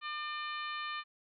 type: harmonic tone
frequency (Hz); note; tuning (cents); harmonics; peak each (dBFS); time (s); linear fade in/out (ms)
600; D5; +37; 2 / 3 / 4 / 5 / 6 / 7; -39 / -43 / -45 / -47 / -49 / -50; 0.01-1.04; 50
effects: none